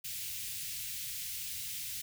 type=band-stop noise; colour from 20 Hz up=white; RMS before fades=-40 dBFS; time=0.04-2.02 s; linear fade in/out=10 ms; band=150 to 2200 Hz; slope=24 dB/octave; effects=none